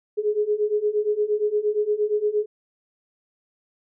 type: beating tone pair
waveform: sine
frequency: 415.3 / 423.9 Hz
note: G#4 / G#4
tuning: 0 / +35 cents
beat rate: 8.6 Hz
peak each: -24 / -22 dBFS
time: 0.17-2.46 s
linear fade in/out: 20 ms
effects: none